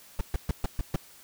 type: noise bursts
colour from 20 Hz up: brown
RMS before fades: -25 dBFS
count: 6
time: 0.19-0.96 s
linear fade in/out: 2 ms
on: 20 ms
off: 130 ms
effects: white hiss -53 dBFS RMS until 1.23 s